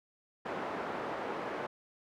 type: band-pass noise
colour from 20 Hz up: pink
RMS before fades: -38 dBFS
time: 0.45-1.67 s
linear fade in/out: 10 ms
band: 350 to 1300 Hz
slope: 12 dB/octave
effects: none